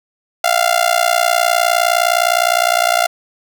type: tone with amplitude modulation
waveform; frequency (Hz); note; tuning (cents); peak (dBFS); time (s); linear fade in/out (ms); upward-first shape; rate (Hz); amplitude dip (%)
sawtooth; 696; F5; -6; -4; 0.44-3.07; 5; sine; 59.7; 95
effects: none